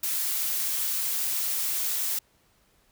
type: noise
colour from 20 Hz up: blue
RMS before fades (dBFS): -28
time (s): 0.03-2.19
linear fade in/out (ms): 5
effects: pink hiss -65 dBFS RMS until 2.91 s